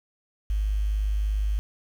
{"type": "tone", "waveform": "sine", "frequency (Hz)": 51.5, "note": "G#1", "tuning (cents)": -14, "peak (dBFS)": -22, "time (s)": [0.5, 1.59], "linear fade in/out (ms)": 0, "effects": ["8-bit"]}